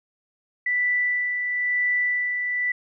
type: tone with tremolo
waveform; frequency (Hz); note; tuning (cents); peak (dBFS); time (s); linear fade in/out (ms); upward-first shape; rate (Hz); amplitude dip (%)
sine; 1975.5; B6; 0; -19; 0.66-2.72; 5; sine; 1; 40
effects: none